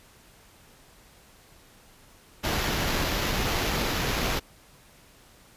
pink noise with sample-and-hold, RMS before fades -27 dBFS, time 2.43-4.4 s, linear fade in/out 20 ms, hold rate 8820 Hz, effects pink hiss -55 dBFS RMS until 5.56 s + resampled to 32000 Hz

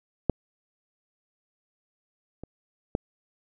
clicks, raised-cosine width 2 ms, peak -7 / -25 / -11 dBFS, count 3, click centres 0.297 / 2.436 / 2.951 s, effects none

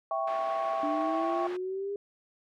sine chord, C# diminished, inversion first, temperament equal, 659.3 / 784 / 1108.7 Hz, E5 / G5 / C#6, 0 / 0 / 0 cents, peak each -31 / -33 / -33 dBFS, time 0.11-1.47 s, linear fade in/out 2 ms
pink band-pass noise, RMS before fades -45 dBFS, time 0.27-1.57 s, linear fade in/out 5 ms, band 540 to 2200 Hz, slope 12 dB/octave
sine exponential sweep, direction up, 293.7 to 407.7 Hz, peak -31 dBFS, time 0.83-1.96 s, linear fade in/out 2 ms
effects none

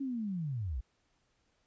sine linear sweep, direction down, 280.9 to 52 Hz, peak -33 dBFS, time 0-0.81 s, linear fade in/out 10 ms, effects pink hiss -75 dBFS RMS until 1.66 s + resampled to 16000 Hz

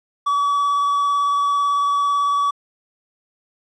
triangle tone with vibrato, 1141 Hz, C#6, 50 cents sharp, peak -14 dBFS, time 0.26-2.51 s, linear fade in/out 10 ms, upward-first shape triangle, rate 18 Hz, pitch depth 14 cents each way, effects resampled to 22050 Hz + 9-bit

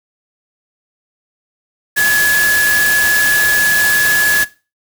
sine tone in noise, 1698 Hz, G#6, 38 cents sharp, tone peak -10 dBFS, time 1.96-4.45 s, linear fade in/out 20 ms, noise white, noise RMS -18 dBFS, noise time 1.96-4.45 s, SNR +5 dB, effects noise-tail reverb RT60 0.3 s tail -18 dB re dry

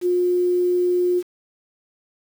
sine tone with quantisation, 357.1 Hz, F4, 39 cents sharp, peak -16 dBFS, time 0.01-1.23 s, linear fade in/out 50 ms, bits 7, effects none

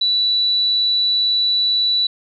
sine tone, 3951 Hz, B7, in tune, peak -14 dBFS, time 0.01-2.07 s, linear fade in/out 5 ms, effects none

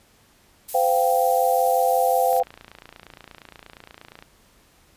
violet noise, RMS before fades -31 dBFS, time 0.68-2.4 s, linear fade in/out 10 ms
sine chord, C suspended fourth, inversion none, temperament equal with one note detuned, 511.6 / 698.5 / 784 Hz, C5 / F5 / G5, -39 / 0 / 0 cents, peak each -21 dBFS, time 0.74-2.43 s, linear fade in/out 10 ms
click train, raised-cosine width 0.3 ms, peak -25 dBFS, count 55, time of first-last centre 2.33-4.225 s, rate 28.5 Hz
effects pink hiss -57 dBFS RMS until 4.96 s + resampled to 32000 Hz

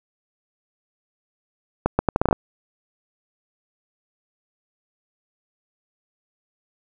accelerating click train, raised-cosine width 1 ms, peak -3 dBFS, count 9, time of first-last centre 1.86-2.328 s, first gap 130 ms, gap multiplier 0.75, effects none

